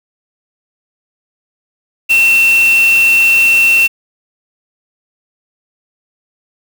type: tone in noise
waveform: sine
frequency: 2700 Hz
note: E7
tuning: 41 cents sharp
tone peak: -6 dBFS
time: 2.09-3.88 s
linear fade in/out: 20 ms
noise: white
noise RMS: -23 dBFS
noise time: 2.09-3.88 s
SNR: +14 dB
effects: none